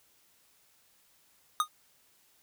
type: tone with exponential decay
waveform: square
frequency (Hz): 1234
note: D#6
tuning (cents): -15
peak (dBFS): -21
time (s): 1.6-1.68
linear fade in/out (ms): 1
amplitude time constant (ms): 17
effects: white hiss -66 dBFS RMS until 2.42 s